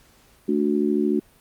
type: harmonic tone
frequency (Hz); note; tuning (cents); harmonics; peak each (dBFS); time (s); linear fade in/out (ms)
73.42; D2; 0; 3 / 4 / 5; -23 / -23 / -23; 0.48-1.2; 10
effects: pink hiss -56 dBFS RMS until 1.4 s + Opus 48 kbps